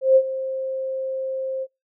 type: tone with ADSR envelope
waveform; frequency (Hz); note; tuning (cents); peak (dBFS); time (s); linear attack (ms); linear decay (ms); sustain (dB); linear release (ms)
sine; 528; C5; +16; -9; 0.01-1.67; 150; 61; -15; 46
effects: noise-tail reverb RT60 0.2 s tail -24 dB re dry